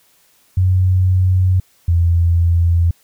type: tone pair in turn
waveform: sine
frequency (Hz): 92.5 / 85.15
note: F#2 / F2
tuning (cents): 0 / -43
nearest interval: minor second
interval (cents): 143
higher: first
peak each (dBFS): -10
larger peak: neither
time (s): 0.57-1.6 / 1.88-2.91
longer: neither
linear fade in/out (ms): 5
effects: white hiss -55 dBFS RMS until 3.03 s